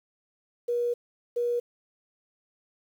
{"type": "tone bursts at uneven times", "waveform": "sine", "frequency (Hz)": 480, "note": "B4", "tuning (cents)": -49, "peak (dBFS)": -24, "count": 2, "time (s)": [[0.68, 0.94], [1.36, 1.6]], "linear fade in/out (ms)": 10, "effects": ["9-bit"]}